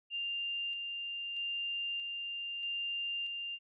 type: tone with tremolo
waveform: sine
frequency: 2794 Hz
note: F7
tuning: in tune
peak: -34 dBFS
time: 0.1-3.59 s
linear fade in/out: 50 ms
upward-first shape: square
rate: 0.79 Hz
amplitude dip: 30%
effects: none